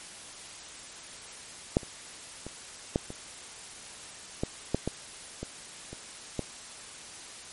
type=clicks; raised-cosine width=2 ms; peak=-8 / -30 / -25 / -11 / -25 / -14 / -11 / -15 / -21 / -27 / -16 dBFS; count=11; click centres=1.769 / 1.832 / 2.466 / 2.959 / 3.104 / 4.435 / 4.746 / 4.876 / 5.43 / 5.93 / 6.393 s; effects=white hiss -45 dBFS RMS until 7.52 s + MP3 48 kbps